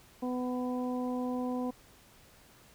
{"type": "harmonic tone", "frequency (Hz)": 250.1, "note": "B3", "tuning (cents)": 22, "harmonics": [1, 2, 3, 4], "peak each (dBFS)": [-32, -38, -42, -44], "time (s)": [0.22, 1.71], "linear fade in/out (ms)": 10, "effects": ["pink hiss -59 dBFS RMS until 2.74 s"]}